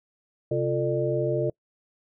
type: tone cluster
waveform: sine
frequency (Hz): 132.5 / 349.5 / 442.7 / 599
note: C3 / F4 / A4 / D5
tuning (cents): +22 / +1 / +11 / +34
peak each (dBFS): -28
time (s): 0.51-1.5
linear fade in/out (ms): 5
effects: noise-tail reverb RT60 0.1 s tail -26 dB re dry